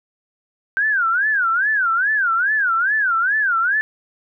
sine tone with vibrato, 1527 Hz, G6, 46 cents flat, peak -15 dBFS, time 0.77-3.81 s, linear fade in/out 0 ms, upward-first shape sine, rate 2.4 Hz, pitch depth 240 cents each way, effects none

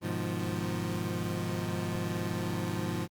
25% pulse chord, F half-diminished seventh, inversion first, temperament equal with one note detuned, 103.83 / 124.69 / 155.56 / 174.61 Hz, Ab2 / Cb3 / Eb3 / F3, 0 / +17 / 0 / 0 cents, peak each -32 / -35 / -37 / -31 dBFS, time 0.01-3.08 s, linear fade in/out 50 ms, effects Opus 32 kbps

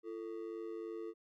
triangle ring-modulated tone, 392 Hz, G4, in tune, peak -36 dBFS, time 0.03-1.14 s, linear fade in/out 50 ms, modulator 51.5 Hz, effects none

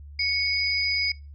sine tone pair together, 2217 / 4954 Hz, C#7 / D#8, 0 / -8 cents, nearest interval octave + major second, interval 1392 cents, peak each -25 dBFS, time 0.19-1.12 s, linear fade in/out 5 ms, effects noise-tail reverb RT60 0.3 s tail -24 dB re dry + added 72 Hz sine -40 dBFS peak until 1.34 s

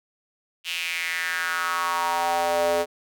square tone with high-pass filter sweep, 85.5 Hz, F2, 36 cents flat, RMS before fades -25 dBFS, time 0.64-2.86 s, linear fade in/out 50 ms, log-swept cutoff 2900 to 500 Hz, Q 4.3, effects none

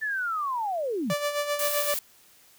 sine linear sweep, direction down, 1782 to 130 Hz, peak -26 dBFS, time 0.01-1.14 s, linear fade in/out 20 ms
sawtooth tone with tremolo, 584 Hz, D5, 10 cents flat, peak -20 dBFS, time 1.1-1.94 s, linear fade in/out 0 ms, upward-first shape sine, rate 7.7 Hz, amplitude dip 60%
blue noise, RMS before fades -30 dBFS, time 1.59-1.99 s, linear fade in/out 2 ms
effects white hiss -57 dBFS RMS until 2.58 s

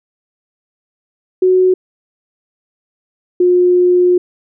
sine tone pair in turn, 370 / 358.4 Hz, F#4 / F4, 0 / +45 cents, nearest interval minor second, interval 55 cents, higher first, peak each -7 dBFS, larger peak neither, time 1.42-1.74 / 3.4-4.18 s, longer second, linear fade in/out 5 ms, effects none

